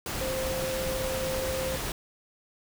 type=tone in noise; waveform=sine; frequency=523.3 Hz; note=C5; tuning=in tune; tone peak=-30 dBFS; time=0.21-1.76 s; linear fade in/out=2 ms; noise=pink; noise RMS=-33 dBFS; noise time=0.06-1.92 s; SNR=0 dB; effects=none